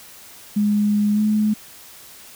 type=tone with pitch glide; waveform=sine; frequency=207.7 to 212.8 Hz; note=G#3 to G#3; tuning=0 to +42 cents; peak=-15 dBFS; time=0.56-1.54 s; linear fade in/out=10 ms; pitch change=+42 cents; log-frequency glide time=1.13-1.2 s; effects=white hiss -43 dBFS RMS until 2.35 s